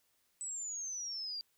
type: exponential sweep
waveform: sine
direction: down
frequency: 8020 to 4699 Hz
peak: -38 dBFS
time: 0.41-1.41 s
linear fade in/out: 0 ms
effects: white hiss -75 dBFS RMS until 1.57 s